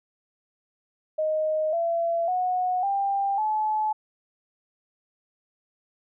sine tone with pitch steps, 622.3 / 674.7 / 731.5 / 793.2 / 860 Hz, D#5 / E5 / F#5 / G5 / A5, 0 / +40 / -20 / +20 / -40 cents, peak -22 dBFS, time 1.18-3.93 s, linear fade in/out 10 ms, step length 550 ms, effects none

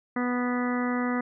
harmonic tone, 246.5 Hz, B3, 3 cents flat, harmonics 1 / 2 / 3 / 4 / 5 / 6 / 7 / 8, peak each -26 / -34 / -37 / -38 / -35 / -40 / -40 / -37 dBFS, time 0.16-1.21 s, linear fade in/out 5 ms, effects none

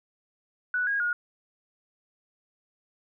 sine tone with pitch steps, 1479 / 1637 / 1437 Hz, F#6 / G#6 / F6, -1 / -25 / +49 cents, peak -24 dBFS, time 0.74-1.13 s, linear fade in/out 2 ms, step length 130 ms, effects none

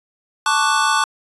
square chord, D major seventh, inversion second, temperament equal with one note detuned, 880 / 1108.7 / 1174.7 / 1484.3 Hz, A5 / C#6 / D6 / F#6, 0 / 0 / 0 / +5 cents, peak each -21 dBFS, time 0.46-1.04 s, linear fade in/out 2 ms, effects resampled to 24000 Hz

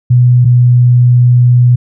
sine tone pair in turn, 123.47 / 122.92 Hz, B2 / B2, 0 / -8 cents, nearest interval unison, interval 8 cents, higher first, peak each -3 dBFS, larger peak neither, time 0.1-0.45 / 0.45-1.76 s, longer second, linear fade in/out 10 ms, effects none

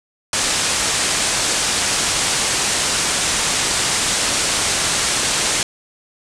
white low-pass noise, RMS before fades -19 dBFS, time 0.33-5.63 s, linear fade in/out 2 ms, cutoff 9300 Hz, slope 48 dB/octave, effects none

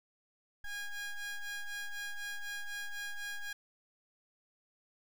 45% pulse ring-modulated tone, 818 Hz, G#5, 26 cents flat, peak -35 dBFS, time 0.64-3.53 s, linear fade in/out 5 ms, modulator 820 Hz, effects none

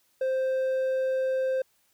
sine tone with hard clipping, 523.3 Hz, C5, in tune, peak -25 dBFS, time 0.21-1.62 s, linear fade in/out 5 ms, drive 3 dB, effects white hiss -68 dBFS RMS until 1.93 s

